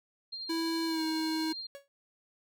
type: tone with tremolo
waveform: sine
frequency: 4195 Hz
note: C8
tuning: 4 cents sharp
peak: -36 dBFS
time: 0.32-1.67 s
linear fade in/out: 10 ms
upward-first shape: triangle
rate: 12 Hz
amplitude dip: 35%
type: tone with pitch glide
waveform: square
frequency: 328.6 to 317.6 Hz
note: E4 to D#4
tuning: -5 to +36 cents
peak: -31 dBFS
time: 0.49-1.53 s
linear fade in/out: 10 ms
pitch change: -59 cents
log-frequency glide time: 0.86-1.03 s
type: tone with exponential decay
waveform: 45% pulse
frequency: 559 Hz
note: C#5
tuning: 14 cents sharp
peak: -40 dBFS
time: 1.75-1.88 s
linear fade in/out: 0 ms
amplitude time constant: 28 ms
effects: none